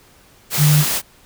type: tone in noise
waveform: sine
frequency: 150 Hz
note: D3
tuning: 37 cents sharp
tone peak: -10 dBFS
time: 0.57-0.85 s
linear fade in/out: 50 ms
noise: white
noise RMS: -20 dBFS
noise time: 0.5-1.02 s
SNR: +7 dB
effects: pink hiss -50 dBFS RMS until 1.25 s